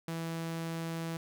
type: tone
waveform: sawtooth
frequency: 164.81 Hz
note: E3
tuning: in tune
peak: -31 dBFS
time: 0.08-1.17 s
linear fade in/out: 2 ms
effects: none